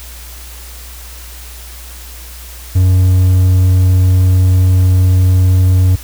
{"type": "tone", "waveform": "triangle", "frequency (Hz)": 92.2, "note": "F#2", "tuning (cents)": -6, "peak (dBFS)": -4, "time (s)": [2.75, 5.96], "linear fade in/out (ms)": 10, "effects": ["added 60 Hz sine -30 dBFS peak until 6.03 s", "white hiss -34 dBFS RMS until 6.03 s"]}